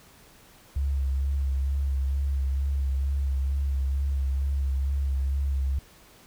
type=tone with vibrato; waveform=sine; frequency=68.3 Hz; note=C#2; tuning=25 cents flat; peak=-23 dBFS; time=0.76-5.79 s; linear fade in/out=5 ms; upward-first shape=sine; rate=2.2 Hz; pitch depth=31 cents each way; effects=pink hiss -54 dBFS RMS until 6.26 s